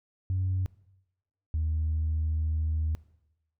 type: tone pair in turn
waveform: sine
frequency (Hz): 93.3 / 78.48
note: F#2 / D#2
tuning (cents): +15 / +15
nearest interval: minor third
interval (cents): 300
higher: first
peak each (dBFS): -24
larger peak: neither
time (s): 0.3-0.66 / 1.54-2.95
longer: second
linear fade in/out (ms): 0
effects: noise-tail reverb RT60 0.9 s tail -21 dB re dry + tanh soft clip ceiling -22 dBFS